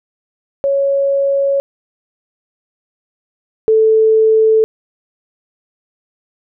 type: tone pair in turn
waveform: sine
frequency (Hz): 554.4 / 440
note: C#5 / A4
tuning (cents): 0 / 0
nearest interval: major third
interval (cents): 400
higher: first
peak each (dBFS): -11 / -7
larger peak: second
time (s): 0.64-1.6 / 3.68-4.64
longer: neither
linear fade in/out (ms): 0
effects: none